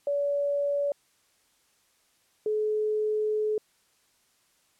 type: tone pair in turn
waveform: sine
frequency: 571 / 427.8 Hz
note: D5 / A4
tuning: -49 / -49 cents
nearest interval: perfect fourth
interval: 500 cents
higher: first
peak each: -24 dBFS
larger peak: neither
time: 0.07-0.92 / 2.46-3.58 s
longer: second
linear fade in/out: 2 ms
effects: white hiss -67 dBFS RMS until 4.79 s + low-pass 11000 Hz 12 dB/octave